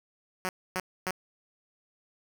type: tone bursts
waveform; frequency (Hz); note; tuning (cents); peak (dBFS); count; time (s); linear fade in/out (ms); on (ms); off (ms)
5% pulse; 185; F#3; 0; -18; 3; 0.45-1.107; 0; 39; 270
effects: none